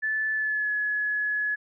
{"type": "tone with pitch glide", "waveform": "sine", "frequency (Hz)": [1744, 1696.3], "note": ["A6", "G#6"], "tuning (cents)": [-16, 36], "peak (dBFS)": -24, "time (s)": [0.02, 1.56], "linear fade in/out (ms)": 20, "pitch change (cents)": -48, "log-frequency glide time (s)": [0.34, 0.71], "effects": []}